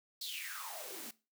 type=noise with high-pass filter sweep; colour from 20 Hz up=white; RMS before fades=-44 dBFS; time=0.21-1.11 s; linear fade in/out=5 ms; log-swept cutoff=4400 to 210 Hz; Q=7.7; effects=noise-tail reverb RT60 0.3 s tail -19 dB re dry